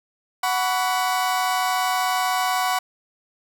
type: chord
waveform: 35% pulse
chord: F# suspended fourth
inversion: none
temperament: equal with one note detuned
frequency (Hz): 740 / 987.8 / 1128.1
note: F#5 / B5 / C#6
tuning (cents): 0 / 0 / +30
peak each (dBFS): -21 / -25 / -24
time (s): 0.43-2.79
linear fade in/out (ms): 5
effects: none